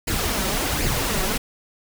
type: noise with flanger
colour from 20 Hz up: pink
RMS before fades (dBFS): -23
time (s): 0.07-1.38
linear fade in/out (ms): 10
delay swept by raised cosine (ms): 0.41 to 5.31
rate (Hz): 1.3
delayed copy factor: +0.55
effects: none